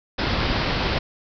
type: low-pass noise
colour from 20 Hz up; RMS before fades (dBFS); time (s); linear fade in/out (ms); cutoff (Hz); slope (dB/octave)
pink; -23; 0.18-0.99; 10; 5200; 96
effects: none